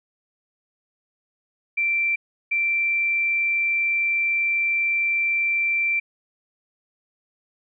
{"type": "tone pair in turn", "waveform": "sine", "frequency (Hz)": [2349, 2349], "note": ["D7", "D7"], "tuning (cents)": [0, 0], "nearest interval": "unison", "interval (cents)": 0, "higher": "neither", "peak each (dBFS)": -19, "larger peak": "neither", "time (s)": [[1.77, 2.16], [2.51, 6]], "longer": "second", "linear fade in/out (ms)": 10, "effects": []}